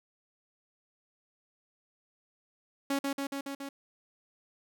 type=tone with echo; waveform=sawtooth; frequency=277.2 Hz; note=C#4; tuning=in tune; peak=-24 dBFS; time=2.9-2.99 s; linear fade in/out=5 ms; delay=140 ms; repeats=5; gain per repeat=-2 dB; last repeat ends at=3.69 s; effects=none